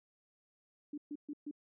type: tone bursts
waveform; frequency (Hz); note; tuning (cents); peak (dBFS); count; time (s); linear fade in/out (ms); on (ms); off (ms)
sine; 293.7; D4; 0; -39; 4; 0.93-1.512; 5; 48; 130
effects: none